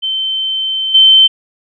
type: tone with level steps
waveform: sine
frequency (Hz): 3092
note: G7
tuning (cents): -24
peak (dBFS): -14 / -3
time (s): 0.02-1.28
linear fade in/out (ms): 20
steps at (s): 0.94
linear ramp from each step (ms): 10
effects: none